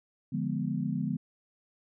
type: chord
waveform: sine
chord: D diminished seventh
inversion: none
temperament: equal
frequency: 146.83 / 174.61 / 207.7 / 246.9 Hz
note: D3 / F3 / Ab3 / Cb4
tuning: 0 / 0 / 0 / 0 cents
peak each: -34 dBFS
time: 0.32-1.17 s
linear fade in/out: 10 ms
effects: none